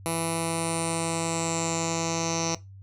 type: tone with low-pass filter sweep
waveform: 10% pulse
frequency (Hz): 165.4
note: E3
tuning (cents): +6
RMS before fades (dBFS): -28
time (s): 0.06-2.55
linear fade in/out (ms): 0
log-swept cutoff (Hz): 11000 to 5900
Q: 8.4
effects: noise-tail reverb RT60 0.2 s tail -18 dB re dry + added 97 Hz sine -43 dBFS peak until 2.82 s